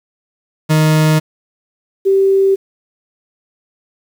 40% pulse / sine tone pair in turn, 155.56 / 388.7 Hz, D#3 / G4, 0 / -15 cents, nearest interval octave + major third, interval 1585 cents, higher second, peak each -8 dBFS, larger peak neither, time 0.69-1.2 / 2.05-2.56 s, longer neither, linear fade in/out 20 ms, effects 7-bit

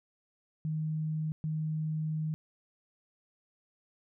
sine tone bursts at uneven times, 156 Hz, D#3, 5 cents sharp, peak -30 dBFS, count 2, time 0.65-1.32 / 1.44-2.34 s, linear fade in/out 0 ms, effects none

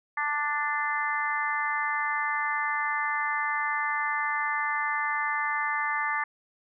harmonic tone, 294.2 Hz, D4, 3 cents sharp, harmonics 3 / 4 / 5 / 6 / 7, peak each -32 / -31 / -39 / -30 / -33 dBFS, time 0.17-6.24 s, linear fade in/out 5 ms, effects none

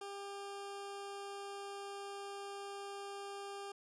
20% pulse tone, 399.4 Hz, G4, 32 cents sharp, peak -39 dBFS, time 0.01-3.72 s, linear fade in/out 5 ms, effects resampled to 24000 Hz

